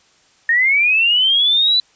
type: linear sweep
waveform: sine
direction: up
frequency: 1814 to 4014 Hz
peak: -11 dBFS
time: 0.49-1.8 s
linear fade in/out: 2 ms
effects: white hiss -54 dBFS RMS until 1.95 s + resampled to 16000 Hz